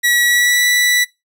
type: tone with pitch glide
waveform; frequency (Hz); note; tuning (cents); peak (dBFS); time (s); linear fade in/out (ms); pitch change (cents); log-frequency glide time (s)
sawtooth; 1930 to 1964.9; B6 to B6; -40 to -9; -8; 0.03-1.05; 20; +31; 0.25-0.67
effects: noise-tail reverb RT60 0.2 s tail -19 dB re dry

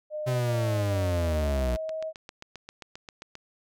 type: tone with pitch glide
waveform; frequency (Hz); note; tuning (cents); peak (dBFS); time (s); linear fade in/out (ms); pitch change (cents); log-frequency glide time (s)
sine; 608 to 634.9; D#5 to D#5; -40 to +35; -30; 0.1-2.13; 50; +75; 1.33-1.49
type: linear sweep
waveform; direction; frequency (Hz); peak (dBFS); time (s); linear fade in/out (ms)
45% pulse; down; 130 to 58.27; -25; 0.26-1.77; 20
type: click train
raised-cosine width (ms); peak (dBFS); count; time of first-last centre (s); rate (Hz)
0.2; -24; 13; 1.76-3.354; 7.53
effects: none

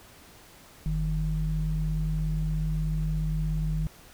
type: tone pair together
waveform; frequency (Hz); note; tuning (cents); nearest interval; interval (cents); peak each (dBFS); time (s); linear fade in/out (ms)
sine; 46.47 / 156.3; F#1 / D#3; +8 / +8; octave + major sixth; 2100; -27; 0.86-3.87; 0
effects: tanh soft clip ceiling -17 dBFS + pink hiss -52 dBFS RMS until 4.13 s

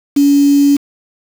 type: tone with quantisation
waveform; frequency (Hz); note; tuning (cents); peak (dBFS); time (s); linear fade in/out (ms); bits
sine; 283.6; C#4; +40; -6; 0.16-0.77; 10; 4
effects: none

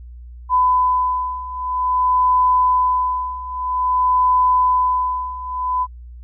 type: beating tone pair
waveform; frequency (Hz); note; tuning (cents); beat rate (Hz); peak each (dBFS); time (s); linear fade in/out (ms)
sine; 1004 / 1004.51; B5 / B5; +28 / +29; 0.51; -19 / -16; 0.49-5.87; 50
effects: added 60 Hz sine -34 dBFS peak until 6.23 s

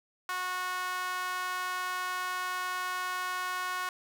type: tone with high-pass filter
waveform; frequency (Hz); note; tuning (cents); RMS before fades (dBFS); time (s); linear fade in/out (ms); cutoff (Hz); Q
sawtooth; 365.9; F#4; -19; -34; 0.29-3.89; 2; 1200; 3.1
effects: none

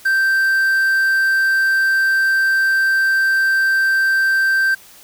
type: tone with quantisation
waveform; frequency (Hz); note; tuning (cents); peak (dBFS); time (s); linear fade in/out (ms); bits
triangle; 1565; G6; -3; -11; 0.05-4.75; 10; 6
effects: white hiss -44 dBFS RMS until 5.03 s

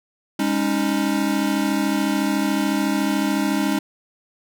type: chord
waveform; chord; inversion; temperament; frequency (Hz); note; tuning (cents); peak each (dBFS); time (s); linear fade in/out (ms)
square; Ab suspended fourth; none; equal with one note detuned; 203.4 / 277.2 / 311.1; Ab3 / Db4 / Eb4; -36 / 0 / 0; -24; 0.39-3.79; 5
effects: none

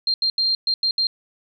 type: tone bursts at uneven times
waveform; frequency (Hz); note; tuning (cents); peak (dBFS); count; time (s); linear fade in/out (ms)
sine; 4186; C8; 0; -17; 6; 0.07-0.14 / 0.22-0.3 / 0.38-0.55 / 0.67-0.74 / 0.83-0.91 / 0.98-1.07; 2
effects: none

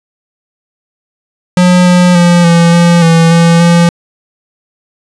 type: tone with pitch steps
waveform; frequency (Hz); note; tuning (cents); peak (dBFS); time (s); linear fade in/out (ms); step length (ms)
square; 179.8 / 178.7 / 174 / 169.5 / 171.8 / 165.4 / 168.3 / 171.1; F#3 / F3 / F3 / E3 / F3 / E3 / E3 / F3; -49 / +40 / -6 / +49 / -28 / +6 / +36 / -35; -4; 1.57-3.89; 2; 290
effects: resampled to 22050 Hz

